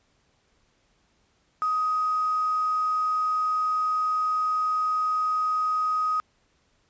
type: tone with quantisation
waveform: sine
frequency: 1255 Hz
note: D#6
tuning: 15 cents sharp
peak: -22 dBFS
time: 1.62-6.2 s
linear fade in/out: 0 ms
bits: 7
effects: pink hiss -67 dBFS RMS until 6.89 s + resampled to 16000 Hz